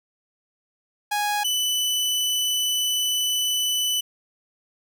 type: tone pair in turn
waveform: sawtooth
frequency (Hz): 829 / 2989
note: G#5 / F#7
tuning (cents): -3 / +17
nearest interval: octave + minor seventh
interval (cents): 2220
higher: second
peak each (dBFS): -18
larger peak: neither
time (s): 1.11-1.44 / 1.44-4.01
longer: second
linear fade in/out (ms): 10
effects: none